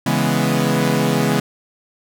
sawtooth chord, C# minor seventh, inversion none, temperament equal, 138.59 / 164.81 / 207.7 / 246.9 Hz, C#3 / E3 / G#3 / B3, 0 / 0 / 0 / 0 cents, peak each -17 dBFS, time 0.06-1.4 s, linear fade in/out 5 ms, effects none

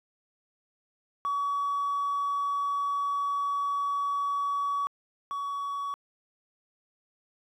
triangle tone pair in turn, 1133 / 1127.9 Hz, C#6 / C#6, +37 / +30 cents, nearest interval unison, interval 7 cents, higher first, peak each -23 / -28 dBFS, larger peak first, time 1.25-4.87 / 5.31-5.94 s, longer first, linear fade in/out 0 ms, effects tanh soft clip ceiling -23 dBFS

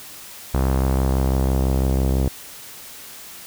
sawtooth tone with low-pass filter sweep, 66 Hz, C2, 16 cents sharp, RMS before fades -19 dBFS, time 0.54-2.28 s, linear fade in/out 0 ms, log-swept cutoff 1200 to 530 Hz, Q 1, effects white hiss -39 dBFS RMS until 3.46 s

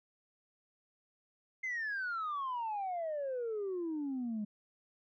sine exponential sweep, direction down, 2102 to 204.4 Hz, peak -33 dBFS, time 1.63-4.45 s, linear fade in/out 10 ms, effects tanh soft clip ceiling -32 dBFS

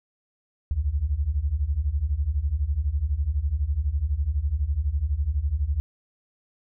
sine beating tone pair, 65.3 / 77.3 Hz, C2 / D#2, -3 / -11 cents, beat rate 12 Hz, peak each -26 / -24 dBFS, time 0.71-5.8 s, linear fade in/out 0 ms, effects none

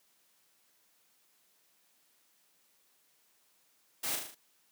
white noise with echo, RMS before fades -35 dBFS, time 4.03-4.16 s, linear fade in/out 10 ms, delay 38 ms, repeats 5, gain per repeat -4 dB, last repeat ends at 4.35 s, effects white hiss -70 dBFS RMS until 4.71 s + high-pass 150 Hz 12 dB/octave

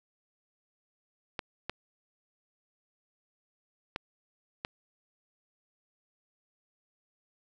clicks, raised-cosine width 0.3 ms, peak -17 dBFS, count 4, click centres 1.392 / 1.696 / 3.961 / 4.649 s, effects none

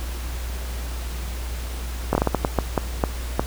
slowing click train, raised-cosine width 1 ms, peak -4 dBFS, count 11, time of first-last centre 2.13-3.395 s, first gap 21 ms, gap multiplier 1.37, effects added 60 Hz sine -27 dBFS peak until 3.46 s + pink hiss -37 dBFS RMS until 3.46 s

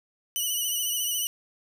10% pulse tone with vibrato, 2960 Hz, F#7, in tune, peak -18 dBFS, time 0.36-1.27 s, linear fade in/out 0 ms, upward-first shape sine, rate 14 Hz, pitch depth 38 cents each way, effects none

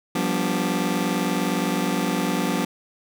sawtooth chord, G dominant seventh, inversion third, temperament just, 176.4 / 196 / 245 / 294 Hz, F3 / G3 / B3 / D4, +18 / 0 / -14 / +2 cents, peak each -23 dBFS, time 0.15-2.65 s, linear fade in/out 5 ms, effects none

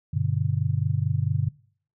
sine chord, G major, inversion none, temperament just, 98 / 122.5 / 147 Hz, G2 / B2 / D3, 0 / -14 / +2 cents, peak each -26 dBFS, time 0.13-1.49 s, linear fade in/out 10 ms, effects noise-tail reverb RT60 0.5 s tail -22 dB re dry

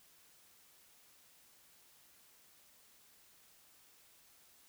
silence, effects white hiss -65 dBFS RMS until 4.68 s

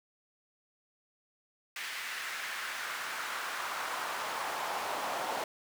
brown noise with high-pass filter sweep, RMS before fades -37 dBFS, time 1.76-5.44 s, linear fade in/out 2 ms, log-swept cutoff 2000 to 710 Hz, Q 1.7, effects none

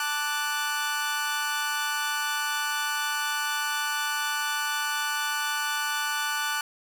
sawtooth chord, D major, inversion second, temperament equal, 880 / 1174.7 / 1480 Hz, A5 / D6 / F#6, 0 / 0 / 0 cents, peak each -29 / -29 / -25 dBFS, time 0-6.61 s, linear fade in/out 2 ms, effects none

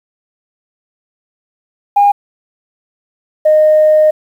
sine tone pair in turn, 812 / 616.3 Hz, G#5 / D#5, -39 / -17 cents, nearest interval perfect fourth, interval 478 cents, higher first, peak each -4 dBFS, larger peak neither, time 1.96-2.12 / 3.45-4.11 s, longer second, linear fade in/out 10 ms, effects tanh soft clip ceiling -1 dBFS + 7-bit

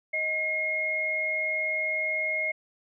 sine tone pair together, 628.4 / 2150 Hz, D#5 / C7, +17 / +47 cents, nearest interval octave + major sixth, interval 2130 cents, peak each -34 / -26 dBFS, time 0.13-2.52 s, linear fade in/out 10 ms, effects none

